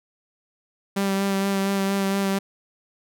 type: tone with vibrato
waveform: sawtooth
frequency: 196 Hz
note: G3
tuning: in tune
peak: -17 dBFS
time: 0.96-2.39 s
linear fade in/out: 10 ms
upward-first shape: sine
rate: 4.3 Hz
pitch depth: 17 cents each way
effects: none